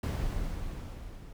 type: noise with level ramp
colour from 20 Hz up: brown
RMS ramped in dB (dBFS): -29 to -46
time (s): 0.03-1.33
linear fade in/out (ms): 5
effects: none